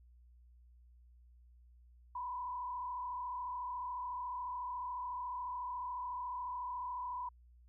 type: tone with frequency modulation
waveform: sine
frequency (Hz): 991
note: B5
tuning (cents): +6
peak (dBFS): -38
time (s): 2.15-7.29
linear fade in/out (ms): 5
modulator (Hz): 34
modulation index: 0.84
effects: added 60 Hz sine -59 dBFS peak until 7.68 s